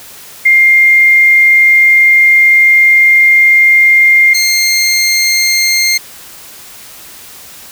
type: tone pair in turn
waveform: sine / 20% pulse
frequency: 2113 / 2113 Hz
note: C7 / C7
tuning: +16 / +16 cents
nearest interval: unison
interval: 0 cents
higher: neither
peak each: -3 dBFS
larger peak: neither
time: 0.45-4.34 / 4.34-5.98 s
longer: first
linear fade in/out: 10 ms
effects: white hiss -33 dBFS RMS until 7.71 s